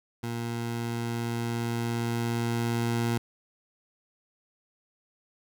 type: tone with level ramp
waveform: 20% pulse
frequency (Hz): 117.3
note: A#2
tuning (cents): +11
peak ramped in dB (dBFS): -26 to -20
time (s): 0.23-3.18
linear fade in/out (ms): 5
effects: none